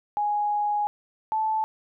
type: tone pair in turn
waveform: sine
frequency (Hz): 830.6 / 873.8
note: G#5 / A5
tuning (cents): 0 / -12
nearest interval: minor second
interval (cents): 88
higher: second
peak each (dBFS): -22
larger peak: neither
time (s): 0.17-0.87 / 1.32-1.64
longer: first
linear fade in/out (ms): 0
effects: none